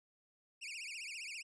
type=tone with vibrato; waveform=sawtooth; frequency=2489 Hz; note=D#7; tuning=in tune; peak=-40 dBFS; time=0.61-1.43 s; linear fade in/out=20 ms; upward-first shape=triangle; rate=15 Hz; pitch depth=250 cents each way; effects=resampled to 22050 Hz